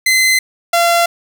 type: tone pair in turn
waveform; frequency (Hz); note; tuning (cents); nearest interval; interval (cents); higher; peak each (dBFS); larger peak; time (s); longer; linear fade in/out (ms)
sawtooth; 2053 / 685.1; C7 / F5; -33 / -33; octave + perfect fifth; 1900; first; -6; neither; 0.06-0.39 / 0.73-1.06; neither; 5
effects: none